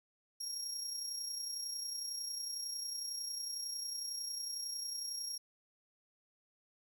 30% pulse tone with amplitude modulation, 5588 Hz, F8, in tune, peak -33 dBFS, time 0.4-5.38 s, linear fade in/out 10 ms, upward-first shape sine, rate 31 Hz, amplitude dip 45%, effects none

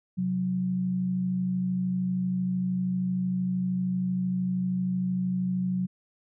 sine tone pair together, 130.81 / 183.77 Hz, C3 / F#3, 0 / -12 cents, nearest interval tritone, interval 588 cents, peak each -35 / -25 dBFS, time 0.17-5.87 s, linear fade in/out 20 ms, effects none

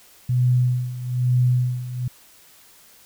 sine tone with tremolo, 124.7 Hz, B2, 17 cents sharp, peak -14 dBFS, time 0.29-2.08 s, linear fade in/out 5 ms, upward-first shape sine, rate 1.1 Hz, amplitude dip 80%, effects white hiss -51 dBFS RMS until 3.05 s

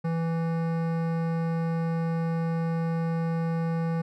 sine tone with hard clipping, 165.2 Hz, E3, 4 cents sharp, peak -27 dBFS, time 0.04-4.02 s, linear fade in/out 10 ms, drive 16 dB, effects none

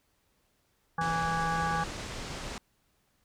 harmonic tone, 164.81 Hz, E3, in tune, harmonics 1 / 3 / 5 / 7 / 9 / 10, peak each -35 / -43 / -31 / -33 / -39 / -37 dBFS, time 0.98-1.84 s, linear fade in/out 5 ms
pink low-pass noise, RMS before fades -39 dBFS, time 1.01-2.58 s, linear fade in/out 2 ms, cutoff 7700 Hz, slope 24 dB/octave
effects pink hiss -72 dBFS RMS until 3.24 s

